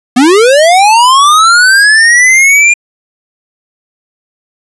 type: linear sweep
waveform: square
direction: up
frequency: 234.2 to 2421 Hz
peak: -3 dBFS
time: 0.16-2.74 s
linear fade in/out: 10 ms
effects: resampled to 24000 Hz

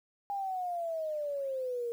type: exponential sweep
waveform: sine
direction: down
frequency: 812 to 464.8 Hz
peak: -32 dBFS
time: 0.3-1.92 s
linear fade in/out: 0 ms
effects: 10-bit

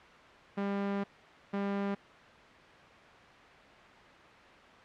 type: tone bursts at uneven times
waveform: sawtooth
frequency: 199.5 Hz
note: G3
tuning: 31 cents sharp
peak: -27 dBFS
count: 2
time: 0.57-1.04 / 1.53-1.95 s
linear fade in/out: 10 ms
effects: white hiss -53 dBFS RMS until 4.84 s + low-pass 2000 Hz 12 dB/octave

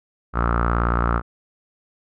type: tone with low-pass filter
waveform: sawtooth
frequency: 58.4 Hz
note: A#1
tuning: 4 cents sharp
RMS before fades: -20 dBFS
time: 0.33-1.22 s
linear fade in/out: 50 ms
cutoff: 1300 Hz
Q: 8
effects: none

